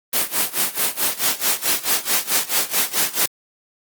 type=noise with tremolo; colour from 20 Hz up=white; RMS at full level=-17 dBFS; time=0.13-3.26 s; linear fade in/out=5 ms; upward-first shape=sine; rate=4.6 Hz; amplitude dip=90%; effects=high-pass 200 Hz 12 dB/octave + Opus 24 kbps